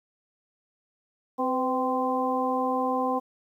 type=harmonic tone with a mistuned harmonic; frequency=259.2 Hz; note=C4; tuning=16 cents flat; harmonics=1 / 2 / 3 / 4; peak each=-29 / -29 / -29 / -29 dBFS; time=1.38-3.2 s; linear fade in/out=20 ms; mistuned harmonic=2; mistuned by=-42 cents; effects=10-bit